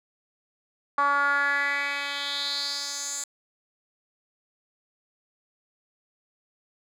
10% pulse tone with band-pass filter sweep, 283.6 Hz, C#4, 40 cents sharp, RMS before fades -27 dBFS, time 0.98-3.24 s, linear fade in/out 2 ms, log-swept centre 1100 to 7600 Hz, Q 4.1, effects none

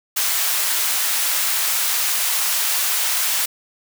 white high-pass noise, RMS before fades -20 dBFS, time 0.16-3.46 s, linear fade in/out 10 ms, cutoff 850 Hz, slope 12 dB/octave, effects none

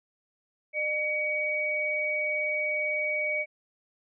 sine tone pair together, 606 / 2259 Hz, D#5 / C#7, -46 / +32 cents, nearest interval octave + major seventh, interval 2278 cents, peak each -32 / -27 dBFS, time 0.73-3.46 s, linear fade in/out 50 ms, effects none

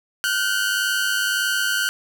sawtooth tone pair together, 1432.2 / 1534 Hz, F6 / G6, +43 / -38 cents, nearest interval minor second, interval 119 cents, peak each -20 / -18 dBFS, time 0.24-1.89 s, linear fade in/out 0 ms, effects none

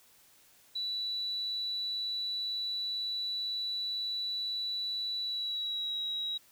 sine tone with pitch glide, 3951 to 3847 Hz, B7 to B7, 0 to -46 cents, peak -32 dBFS, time 0.75-6.38 s, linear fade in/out 10 ms, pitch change -46 cents, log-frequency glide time 5.21-5.99 s, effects white hiss -62 dBFS RMS until 6.51 s

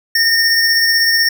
square tone pair together, 1830 / 5474 Hz, A#6 / F8, -32 / -36 cents, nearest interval octave + perfect fifth, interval 1896 cents, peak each -14 dBFS, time 0.15-1.29 s, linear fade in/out 5 ms, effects none

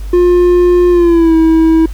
triangle tone with pitch glide, 354.6 to 323.3 Hz, F4 to E4, +26 to -34 cents, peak -3 dBFS, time 0.13-1.86 s, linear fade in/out 5 ms, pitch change -160 cents, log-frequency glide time 0.9-1.35 s, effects added 50 Hz sine -19 dBFS peak until 1.93 s + pink hiss -40 dBFS RMS until 1.93 s

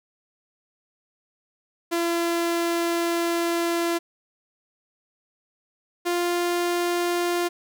sawtooth tone pair in turn, 339.8 / 349.2 Hz, F4 / F4, -47 / 0 cents, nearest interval unison, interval 47 cents, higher second, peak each -18 dBFS, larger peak neither, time 1.91-3.99 / 6.05-7.49 s, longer first, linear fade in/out 20 ms, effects none

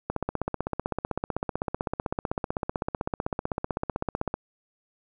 click train, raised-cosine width 1 ms, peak -13 dBFS, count 68, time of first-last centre 0.1-4.341 s, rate 15.8 Hz, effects none

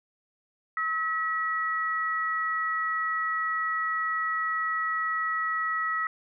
sine tone pair together, 1288.1 / 1930 Hz, E6 / B6, -40 / -40 cents, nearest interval perfect fifth, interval 700 cents, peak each -28 / -29 dBFS, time 0.77-6.07 s, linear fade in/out 2 ms, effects none

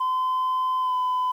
sine tone with pitch glide, 1025 to 1008 Hz, C6 to B5, -36 to +35 cents, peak -19 dBFS, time 0-1.32 s, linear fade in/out 10 ms, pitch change -29 cents, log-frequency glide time 0.8-0.94 s, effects tanh soft clip ceiling -20 dBFS + 9-bit

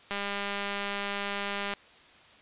click train, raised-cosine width 0.3 ms, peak -17 dBFS, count 328, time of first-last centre 0.11-1.737 s, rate 201 Hz, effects white hiss -55 dBFS RMS until 2.41 s + resampled to 8000 Hz

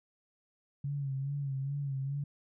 sine tone with vibrato, 138.59 Hz, C#3, in tune, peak -32 dBFS, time 0.84-2.24 s, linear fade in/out 5 ms, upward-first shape sine, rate 2.4 Hz, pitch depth 58 cents each way, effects none

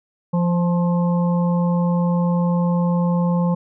harmonic tone with a mistuned harmonic, 173.9 Hz, F3, 7 cents flat, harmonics 1 / 3 / 5 / 6, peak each -16 / -26 / -30 / -32 dBFS, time 0.33-3.55 s, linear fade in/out 10 ms, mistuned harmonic 6, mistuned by +30 cents, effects none

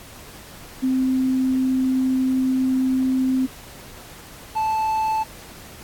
sine / triangle tone pair in turn, 260 / 876.1 Hz, C4 / A5, -11 / -8 cents, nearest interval octave + major sixth, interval 2103 cents, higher second, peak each -17 dBFS, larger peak neither, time 0.82-3.47 / 4.55-5.24 s, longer first, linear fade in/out 20 ms, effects pink hiss -42 dBFS RMS until 5.83 s + AAC 64 kbps

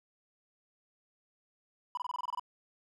triangle tone bursts, 987.8 Hz, B5, in tune, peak -31 dBFS, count 10, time 1.95-2.396 s, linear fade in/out 2 ms, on 23 ms, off 24 ms, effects none

